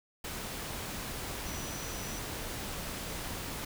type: tone in noise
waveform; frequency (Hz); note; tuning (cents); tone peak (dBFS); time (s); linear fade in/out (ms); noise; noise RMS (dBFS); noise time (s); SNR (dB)
sine; 5900; F#8; -6; -46; 1.46-2.19; 5; pink; -39; 0.24-3.65; -10
effects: none